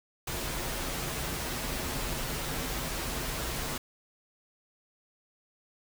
pink noise with comb filter, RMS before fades -34 dBFS, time 0.27-3.78 s, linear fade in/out 5 ms, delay 10 ms, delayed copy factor -0.5, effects none

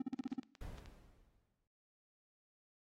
triangle tone bursts, 261.6 Hz, C4, in tune, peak -33 dBFS, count 7, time 0-0.399 s, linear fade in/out 5 ms, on 21 ms, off 42 ms
clicks, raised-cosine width 0.2 ms, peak -38 dBFS, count 9, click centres 0.132 / 0.191 / 0.239 / 0.278 / 0.327 / 0.432 / 0.552 / 0.783 / 0.859 s
brown noise with exponential decay, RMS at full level -46 dBFS, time 0.61-1.67 s, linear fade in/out 1 ms, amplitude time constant 230 ms
effects noise-tail reverb RT60 0.7 s tail -22 dB re dry + AAC 48 kbps

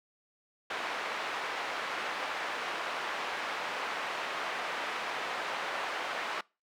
pink band-pass noise, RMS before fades -36 dBFS, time 0.7-6.41 s, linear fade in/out 5 ms, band 730 to 2500 Hz, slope 12 dB/octave, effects noise-tail reverb RT60 0.3 s tail -25 dB re dry

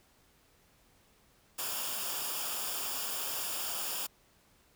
white noise with comb filter, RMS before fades -36 dBFS, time 1.58-4.07 s, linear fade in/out 10 ms, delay 0.49 ms, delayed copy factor -0.65, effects pink hiss -66 dBFS RMS until 4.75 s

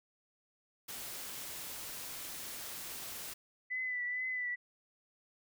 white noise, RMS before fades -44 dBFS, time 0.88-3.34 s, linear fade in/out 10 ms
sine tone with vibrato, 1995 Hz, B6, 17 cents sharp, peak -34 dBFS, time 3.7-4.56 s, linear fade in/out 20 ms, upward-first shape triangle, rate 2.2 Hz, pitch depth 40 cents each way
effects none

